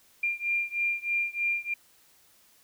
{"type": "beating tone pair", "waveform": "sine", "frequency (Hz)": [2391, 2394.2], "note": ["D7", "D7"], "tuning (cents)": [30, 33], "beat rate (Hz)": 3.2, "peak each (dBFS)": [-29, -30], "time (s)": [0.23, 1.74], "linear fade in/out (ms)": 5, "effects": ["white hiss -61 dBFS RMS until 2.63 s"]}